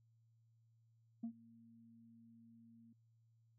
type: tone with ADSR envelope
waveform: sine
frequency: 230 Hz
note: A#3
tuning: 23 cents flat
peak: -37 dBFS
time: 1.23-2.93 s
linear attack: 9 ms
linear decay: 81 ms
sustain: -24 dB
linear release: 5 ms
effects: tanh soft clip ceiling -38 dBFS + added 114 Hz sine -70 dBFS peak until 3.58 s